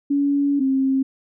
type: tone pair in turn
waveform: sine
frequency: 283.1 / 267.2 Hz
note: C#4 / C4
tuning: +37 / +36 cents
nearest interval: minor second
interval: 101 cents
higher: first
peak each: -16 / -16 dBFS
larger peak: neither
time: 0.1-0.6 / 0.6-1.03 s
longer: first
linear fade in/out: 10 ms
effects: none